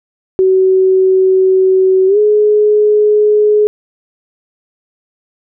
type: tone with pitch glide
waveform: sine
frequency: 377.2 to 421 Hz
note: F#4 to G#4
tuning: +33 to +24 cents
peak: -6 dBFS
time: 0.39-3.67 s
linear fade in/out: 0 ms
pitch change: +191 cents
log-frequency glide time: 2.07-2.18 s
effects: none